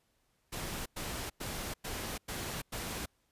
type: noise bursts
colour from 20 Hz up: pink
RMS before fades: -39 dBFS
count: 6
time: 0.52-3.06 s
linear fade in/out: 10 ms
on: 340 ms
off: 100 ms
effects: pink hiss -75 dBFS RMS until 3.31 s + resampled to 32000 Hz